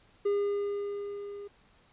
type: tone with level ramp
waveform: triangle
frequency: 405.8 Hz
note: G#4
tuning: 40 cents flat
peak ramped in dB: -22 to -38 dBFS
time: 0.25-1.48 s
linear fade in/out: 10 ms
effects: pink hiss -63 dBFS RMS until 1.92 s + resampled to 8000 Hz